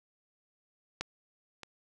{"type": "clicks", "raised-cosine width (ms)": 0.2, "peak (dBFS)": [-16, -26], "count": 2, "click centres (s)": [1.01, 1.633], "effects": []}